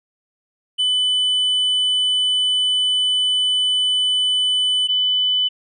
triangle / sine tone pair in turn, 3000 / 3000 Hz, F#7 / F#7, +23 / +23 cents, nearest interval unison, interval 0 cents, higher neither, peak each -14 / -15 dBFS, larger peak first, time 0.78-4.88 / 4.88-5.49 s, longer first, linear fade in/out 20 ms, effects resampled to 24000 Hz

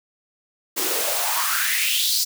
white noise with high-pass filter sweep, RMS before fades -22 dBFS, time 0.76-2.25 s, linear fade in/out 20 ms, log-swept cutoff 300 to 5300 Hz, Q 4.4, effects none

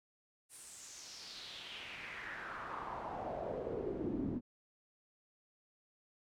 brown noise with band-pass filter sweep, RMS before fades -43 dBFS, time 0.49-4.41 s, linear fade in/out 50 ms, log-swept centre 9900 to 240 Hz, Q 3.6, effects none

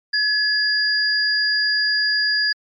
sine tone pair together, 1701 / 4836 Hz, G#6 / D8, +41 / +50 cents, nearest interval octave + tritone, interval 1809 cents, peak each -19 dBFS, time 0.13-2.53 s, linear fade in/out 10 ms, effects MP3 64 kbps

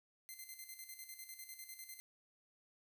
5% pulse tone with tremolo, 2072 Hz, C7, 17 cents flat, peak -38 dBFS, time 0.29-2 s, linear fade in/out 0 ms, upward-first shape square, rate 10 Hz, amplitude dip 60%, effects 12-bit

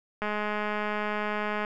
click train, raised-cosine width 0.5 ms, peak -16 dBFS, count 301, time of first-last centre 0.22-1.649 s, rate 210 Hz, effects none

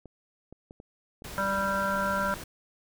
clicks, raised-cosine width 2 ms, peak -32 dBFS, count 5, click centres 0.057 / 0.526 / 0.709 / 0.801 / 1.221 s
pink noise, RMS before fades -41 dBFS, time 1.24-2.44 s, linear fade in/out 5 ms
harmonic tone, 196 Hz, G3, in tune, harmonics 1 / 3 / 5 / 7 / 8, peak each -34 / -32 / -32 / -30 / -34 dBFS, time 1.38-2.34 s, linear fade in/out 0 ms
effects none

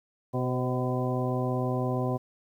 harmonic tone with a mistuned harmonic, 126.1 Hz, B2, 36 cents sharp, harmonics 1 / 2 / 3 / 4 / 5 / 6 / 8, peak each -29 / -32 / -34 / -35 / -36 / -37 / -38 dBFS, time 0.33-2.18 s, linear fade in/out 20 ms, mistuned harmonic 4, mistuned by +37 cents, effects 10-bit

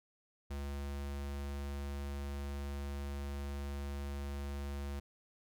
square tone, 70.5 Hz, C#2, 30 cents sharp, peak -39 dBFS, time 0.5-5 s, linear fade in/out 10 ms, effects none

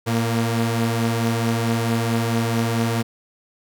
sawtooth tone pair together, 114.28 / 233.1 Hz, A#2 / A#3, -34 / 0 cents, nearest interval octave, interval 1234 cents, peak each -17 / -19 dBFS, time 0.06-3.03 s, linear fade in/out 20 ms, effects none

